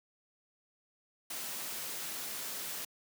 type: noise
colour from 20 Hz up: white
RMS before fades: -40 dBFS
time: 1.3-2.85 s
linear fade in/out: 5 ms
effects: high-pass 150 Hz 12 dB/octave